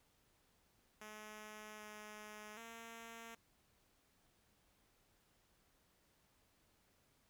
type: tone with pitch steps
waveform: 5% pulse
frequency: 213.4 / 211.9 / 229.3 Hz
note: G#3 / G#3 / A#3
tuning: +47 / +35 / -28 cents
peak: -40 dBFS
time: 1.01-3.35 s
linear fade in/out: 5 ms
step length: 780 ms
effects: pink hiss -75 dBFS RMS until 7.29 s